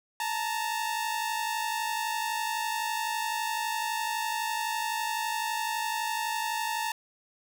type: tone pair together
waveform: sawtooth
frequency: 872 / 923.9 Hz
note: A5 / A#5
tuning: -16 / -16 cents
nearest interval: minor second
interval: 100 cents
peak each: -28 / -28 dBFS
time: 0.2-6.92 s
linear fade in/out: 2 ms
effects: none